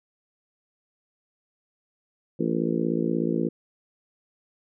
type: harmonic tone with a mistuned harmonic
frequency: 56.6 Hz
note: A1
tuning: 50 cents sharp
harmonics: 3 / 4 / 5 / 6 / 7 / 8 / 9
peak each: -29 / -28 / -30 / -28 / -34 / -33 / -36 dBFS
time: 2.39-3.49 s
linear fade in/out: 10 ms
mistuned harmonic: 9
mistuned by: -43 cents
effects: none